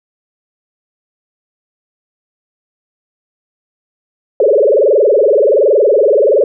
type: tone with frequency modulation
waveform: sine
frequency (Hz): 493.9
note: B4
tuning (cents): 0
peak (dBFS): -6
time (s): 4.4-6.44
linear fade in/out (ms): 2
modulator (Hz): 21.3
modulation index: 4.4
effects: none